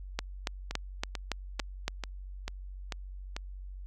two click trains, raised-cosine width 0.2 ms, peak -13 / -18 dBFS, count 7 / 7, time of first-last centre 0.19-1.88 / 0.71-3.365 s, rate 3.55 / 2.26 Hz, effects added 47 Hz sine -40 dBFS peak until 3.86 s

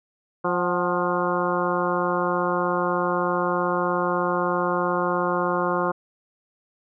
harmonic tone with a mistuned harmonic, 176.8 Hz, F3, 22 cents sharp, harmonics 1 / 2 / 3 / 4 / 5 / 6 / 7 / 8, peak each -30 / -27 / -27 / -31 / -31 / -27 / -30 / -32 dBFS, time 0.44-5.92 s, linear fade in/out 10 ms, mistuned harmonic 4, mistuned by +60 cents, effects none

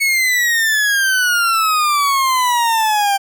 40% pulse exponential sweep, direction down, 2217 to 784 Hz, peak -12 dBFS, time 0-3.18 s, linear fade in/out 20 ms, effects none

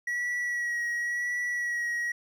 triangle tone with vibrato, 1924 Hz, B6, 46 cents flat, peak -26 dBFS, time 0.07-2.12 s, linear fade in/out 5 ms, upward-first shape sine, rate 0.94 Hz, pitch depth 22 cents each way, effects none

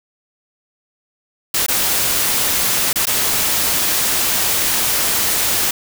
white noise with dropouts, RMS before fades -17 dBFS, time 1.54-5.71 s, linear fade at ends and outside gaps 5 ms, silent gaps 1.664-1.683 / 2.93-2.957 / 3.056-3.069 s, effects none

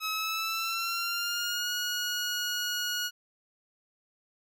15% pulse tone with pitch glide, 1284 to 1449.6 Hz, E6 to F#6, -46 to -36 cents, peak -23 dBFS, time 0-3.11 s, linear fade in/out 50 ms, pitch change +210 cents, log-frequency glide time 0.1-1.71 s, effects none

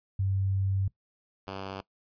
sine / 5% pulse tone pair in turn, 96.7 / 96.7 Hz, G2 / G2, -23 / -23 cents, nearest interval unison, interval 0 cents, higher neither, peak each -25 dBFS, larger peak neither, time 0.19-0.88 / 1.47-1.81 s, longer first, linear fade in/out 5 ms, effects noise-tail reverb RT60 0.1 s tail -19 dB re dry + resampled to 11025 Hz

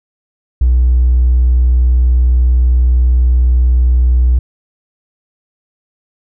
sine tone with hard clipping, 61.74 Hz, B1, in tune, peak -7 dBFS, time 0.61-4.39 s, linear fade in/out 5 ms, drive 1 dB, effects none

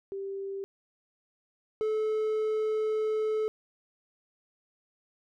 sine / triangle tone pair in turn, 392 / 433.2 Hz, G4 / A4, 0 / -27 cents, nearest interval major second, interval 173 cents, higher second, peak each -33 / -24 dBFS, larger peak second, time 0.12-0.64 / 1.81-3.48 s, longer second, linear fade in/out 0 ms, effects none

